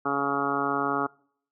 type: harmonic tone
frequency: 140.4 Hz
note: C#3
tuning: 22 cents sharp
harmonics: 1 / 2 / 3 / 4 / 5 / 6 / 7 / 8 / 9 / 10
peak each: -42 / -31 / -32 / -39 / -34 / -33 / -41 / -31 / -30 / -34 dBFS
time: 0.05-1.07 s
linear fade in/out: 10 ms
effects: noise-tail reverb RT60 0.6 s tail -24 dB re dry